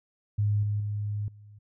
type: tone with level steps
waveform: sine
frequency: 103.83 Hz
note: G#2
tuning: in tune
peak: -22 / -25 / -28 / -47 dBFS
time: 0.38-1.59 s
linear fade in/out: 10 ms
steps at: 0.63 / 0.8 / 1.28 s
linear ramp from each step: 2 ms
effects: none